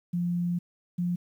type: tone pair in turn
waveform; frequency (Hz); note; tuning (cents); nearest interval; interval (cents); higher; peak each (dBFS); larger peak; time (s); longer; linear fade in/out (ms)
sine; 174.61 / 176.03; F3 / F3; 0 / +14; unison; 14; second; -25; neither; 0.13-0.59 / 0.98-1.16; first; 10
effects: 10-bit